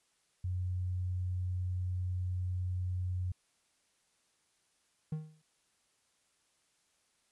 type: tone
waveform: sine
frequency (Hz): 91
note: F#2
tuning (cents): -28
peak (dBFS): -32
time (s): 0.44-3.32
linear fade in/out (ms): 5
type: tone with exponential decay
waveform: triangle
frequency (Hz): 155.56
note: D#3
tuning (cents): 0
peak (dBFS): -29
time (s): 5.12-5.42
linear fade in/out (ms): 5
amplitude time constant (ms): 65
effects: white hiss -74 dBFS RMS until 7.31 s + resampled to 24000 Hz